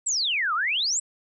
sine exponential two-way sweep, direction down then up, 8110 to 1174.7 to 8110 Hz, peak -22 dBFS, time 0.06-1 s, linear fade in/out 10 ms, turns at 0.54 s, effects none

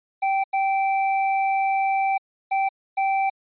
square tone bursts at uneven times, 778 Hz, G5, 13 cents flat, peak -20 dBFS, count 4, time 0.22-0.44 / 0.53-2.18 / 2.51-2.69 / 2.97-3.3 s, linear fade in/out 10 ms, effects resampled to 8000 Hz

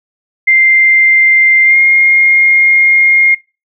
sine tone with pitch glide, 2093 to 2132 Hz, C7 to C7, 0 to +32 cents, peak -4 dBFS, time 0.47-3.35 s, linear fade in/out 10 ms, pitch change +32 cents, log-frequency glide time 1.65-1.77 s, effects noise-tail reverb RT60 0.3 s tail -23 dB re dry

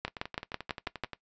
two click trains, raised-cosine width 0.3 ms, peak -22 / -15 dBFS, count 13 / 7, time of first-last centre 0.08-1.133 / 0.05-1.037 s, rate 11.4 / 6.08 Hz, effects noise-tail reverb RT60 0.1 s tail -18 dB re dry + resampled to 16000 Hz

